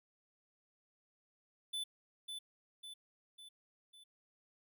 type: tone with echo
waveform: square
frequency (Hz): 3500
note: A7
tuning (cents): -10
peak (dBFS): -38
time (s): 1.73-1.84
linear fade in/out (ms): 10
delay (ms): 550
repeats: 4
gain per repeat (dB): -5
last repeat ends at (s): 4.04
effects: none